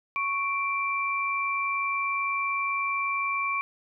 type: tone pair together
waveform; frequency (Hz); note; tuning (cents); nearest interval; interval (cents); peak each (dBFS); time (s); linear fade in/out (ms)
sine; 1108.6 / 2349; C#6 / D7; 0 / 0; octave + minor second; 1300; -28; 0.16-3.61; 0
effects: none